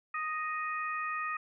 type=harmonic tone; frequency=622.3 Hz; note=D#5; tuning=in tune; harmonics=2 / 3 / 4; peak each=-34 / -38 / -41 dBFS; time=0.14-1.37 s; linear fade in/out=5 ms; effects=none